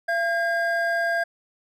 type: tone pair together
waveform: triangle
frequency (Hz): 679 / 1615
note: F5 / G#6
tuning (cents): -49 / -49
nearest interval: octave + minor third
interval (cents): 1500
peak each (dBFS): -22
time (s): 0.08-1.24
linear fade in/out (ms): 10
effects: none